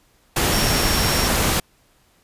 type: tone in noise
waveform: sine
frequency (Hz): 5520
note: F8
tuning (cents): -21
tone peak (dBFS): -26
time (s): 0.52-1.28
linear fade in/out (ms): 5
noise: pink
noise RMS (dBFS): -19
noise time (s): 0.36-1.6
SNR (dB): -10
effects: pink hiss -59 dBFS RMS until 2.23 s + resampled to 32000 Hz